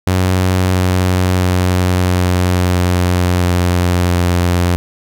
sawtooth tone with pitch steps, 92.5 / 91.75 / 91.02 / 90.28 / 89.56 / 88.83 / 88.12 Hz, F#2 / F#2 / F#2 / F#2 / F2 / F2 / F2, 0 / -14 / -28 / -42 / +44 / +30 / +16 cents, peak -7 dBFS, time 0.07-4.76 s, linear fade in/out 0 ms, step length 670 ms, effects none

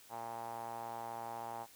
sawtooth tone with band-pass filter, 116.2 Hz, A#2, 5 cents flat, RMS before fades -44 dBFS, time 0.09-1.67 s, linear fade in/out 50 ms, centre 840 Hz, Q 5.5, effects white hiss -60 dBFS RMS until 1.75 s

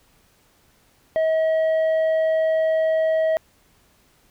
sine tone with tanh clipping, 639 Hz, D#5, 46 cents sharp, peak -18 dBFS, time 1.16-3.37 s, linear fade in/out 0 ms, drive 5 dB, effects pink hiss -59 dBFS RMS until 4.3 s

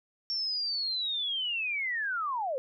sine linear sweep, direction down, 5490 to 493.9 Hz, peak -29 dBFS, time 0.3-2.58 s, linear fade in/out 0 ms, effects none

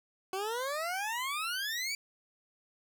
20% pulse exponential sweep, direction up, 370 to 2349 Hz, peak -28 dBFS, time 0.33-1.95 s, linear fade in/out 2 ms, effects none

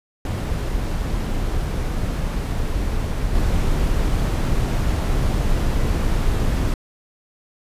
brown noise with level steps, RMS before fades -22 / -19 dBFS, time 0.25-6.74 s, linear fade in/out 2 ms, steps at 3.35 s, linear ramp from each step 2 ms, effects resampled to 32000 Hz

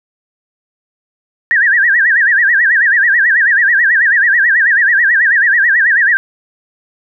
sine tone with vibrato, 1745 Hz, A6, 15 cents flat, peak -7 dBFS, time 1.51-6.17 s, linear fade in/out 0 ms, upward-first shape sine, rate 9.2 Hz, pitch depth 190 cents each way, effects none

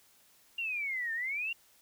sine exponential two-way sweep, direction down then up, 2813 to 1783 to 2813 Hz, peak -32 dBFS, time 0.58-1.53 s, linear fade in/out 5 ms, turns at 1.13 s, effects white hiss -64 dBFS RMS until 1.81 s

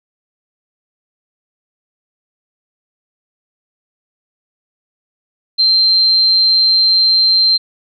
sine tone, 4141 Hz, C8, 19 cents flat, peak -8 dBFS, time 5.58-7.58 s, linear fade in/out 20 ms, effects none

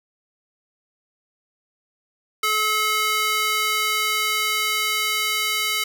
square tone with high-pass filter sweep, 430 Hz, A4, 40 cents flat, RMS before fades -22 dBFS, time 2.43-5.84 s, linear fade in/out 5 ms, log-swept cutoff 1400 to 2200 Hz, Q 1.2, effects none

